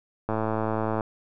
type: click train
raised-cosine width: 1 ms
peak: -13 dBFS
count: 80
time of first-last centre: 0.29-1.008 s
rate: 110 Hz
effects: none